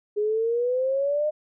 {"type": "exponential sweep", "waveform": "sine", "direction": "up", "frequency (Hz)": [412.4, 614], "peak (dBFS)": -21, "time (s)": [0.16, 1.31], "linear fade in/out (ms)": 20, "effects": []}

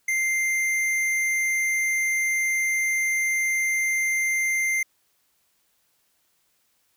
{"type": "tone with tanh clipping", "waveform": "sine", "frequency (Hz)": 2093, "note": "C7", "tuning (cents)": 0, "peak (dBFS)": -23, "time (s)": [0.08, 4.83], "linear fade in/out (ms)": 5, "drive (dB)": 15, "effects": ["white hiss -68 dBFS RMS until 6.96 s"]}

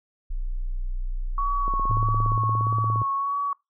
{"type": "tone", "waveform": "sine", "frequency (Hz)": 30.62, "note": "B0", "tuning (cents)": -14, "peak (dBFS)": -25, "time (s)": [0.3, 2.37], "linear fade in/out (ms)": 10}
{"type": "tone with vibrato", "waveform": "sine", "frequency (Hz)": 1117, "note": "C#6", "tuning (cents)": 13, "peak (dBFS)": -23, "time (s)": [1.38, 3.53], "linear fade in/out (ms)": 2, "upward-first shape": "sine", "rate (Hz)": 1.6, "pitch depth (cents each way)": 26}
{"type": "click train", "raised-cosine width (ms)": 2, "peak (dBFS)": -23, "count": 24, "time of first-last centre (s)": [1.68, 3.017], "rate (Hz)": 17.2}
{"type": "tone with pitch glide", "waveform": "sine", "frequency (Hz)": [109, 110.59], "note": ["A2", "A2"], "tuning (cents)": [-16, 9], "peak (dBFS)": -23, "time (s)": [1.89, 3.03], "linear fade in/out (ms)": 10, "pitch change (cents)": 25, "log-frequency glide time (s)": [2.08, 2.48]}
{"effects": ["noise-tail reverb RT60 0.2 s tail -23 dB re dry"]}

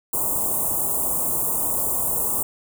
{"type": "band-stop noise", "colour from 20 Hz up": "white", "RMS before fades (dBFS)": -23, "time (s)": [0.13, 2.43], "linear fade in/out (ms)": 5, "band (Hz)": [1100, 7700], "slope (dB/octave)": 48, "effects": []}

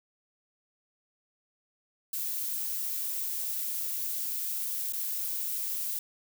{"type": "noise with dropouts", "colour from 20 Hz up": "violet", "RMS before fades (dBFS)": -33, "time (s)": [2.13, 5.99], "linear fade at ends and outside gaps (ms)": 2, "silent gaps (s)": [4.924, 4.933], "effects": []}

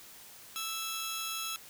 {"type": "tone pair together", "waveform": "15% pulse", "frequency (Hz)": [1318.5, 3322], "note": ["E6", "G#7"], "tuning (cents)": [0, 0], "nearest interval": "octave + major third", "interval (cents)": 1600, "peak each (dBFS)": [-31, -31], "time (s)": [0.56, 1.56], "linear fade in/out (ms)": 0, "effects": ["white hiss -52 dBFS RMS until 1.69 s"]}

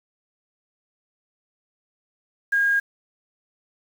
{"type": "tone with quantisation", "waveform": "sine", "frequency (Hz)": 1626, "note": "G#6", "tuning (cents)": -37, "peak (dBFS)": -17, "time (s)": [2.52, 2.8], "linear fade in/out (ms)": 10, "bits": 7, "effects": []}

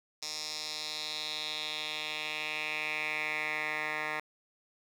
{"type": "tone with band-pass filter sweep", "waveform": "10% pulse", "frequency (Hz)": 153.2, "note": "D#3", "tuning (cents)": -27, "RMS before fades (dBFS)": -36, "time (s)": [0.22, 4.2], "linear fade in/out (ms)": 5, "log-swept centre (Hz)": [5400, 1700], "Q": 3.3, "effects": ["9-bit"]}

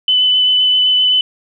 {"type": "tone with vibrato", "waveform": "sine", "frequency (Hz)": 3009, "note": "F#7", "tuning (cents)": 28, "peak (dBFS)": -9, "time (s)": [0.08, 1.21], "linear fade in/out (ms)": 2, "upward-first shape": "sine", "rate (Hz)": 7.7, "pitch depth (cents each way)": 11, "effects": []}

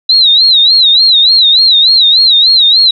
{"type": "tone with vibrato", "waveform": "sine", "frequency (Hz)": 3951, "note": "B7", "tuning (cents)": 0, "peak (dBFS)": -3, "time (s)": [0.09, 2.91], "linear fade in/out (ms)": 5, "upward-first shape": "sine", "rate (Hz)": 3.4, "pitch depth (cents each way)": 140, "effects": []}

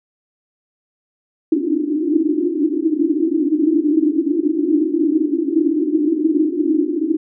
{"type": "band-pass noise", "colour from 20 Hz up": "pink", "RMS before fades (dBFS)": -17, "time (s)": [1.52, 7.17], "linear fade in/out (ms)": 5, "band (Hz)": [290, 340], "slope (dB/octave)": 96, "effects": []}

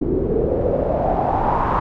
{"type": "noise with low-pass filter sweep", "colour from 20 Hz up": "pink", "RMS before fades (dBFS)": -19, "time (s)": [0.01, 1.8], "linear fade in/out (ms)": 10, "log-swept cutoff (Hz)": [340, 1100], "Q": 5.1, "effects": []}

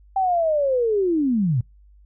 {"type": "linear sweep", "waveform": "sine", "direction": "down", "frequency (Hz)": [784, 110], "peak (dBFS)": -17, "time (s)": [0.16, 1.61], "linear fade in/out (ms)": 5, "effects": ["noise-tail reverb RT60 0.2 s tail -26 dB re dry", "added 50 Hz sine -48 dBFS peak until 2.05 s"]}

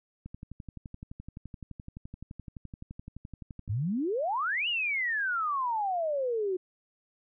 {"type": "click train", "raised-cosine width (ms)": 5, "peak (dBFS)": -29, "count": 41, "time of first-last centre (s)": [0.26, 3.679], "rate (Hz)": 11.7}
{"type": "exponential two-way sweep", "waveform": "sine", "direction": "up then down", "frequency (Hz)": [93.7, 2960, 358.2], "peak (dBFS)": -27, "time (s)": [3.69, 6.57], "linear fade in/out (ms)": 10, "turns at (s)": 4.68}
{"effects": []}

